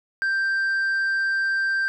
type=tone with tanh clipping; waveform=sine; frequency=1573 Hz; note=G6; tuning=6 cents sharp; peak=-21 dBFS; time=0.22-1.88 s; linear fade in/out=0 ms; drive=3 dB; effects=none